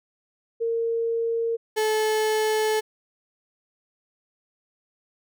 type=tone pair in turn; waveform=sine / 35% pulse; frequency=460 / 433.1 Hz; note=A#4 / A4; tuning=-23 / -27 cents; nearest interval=minor second; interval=104 cents; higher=first; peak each=-22 / -19 dBFS; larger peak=second; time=0.6-1.57 / 1.76-2.81 s; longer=second; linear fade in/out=20 ms; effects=none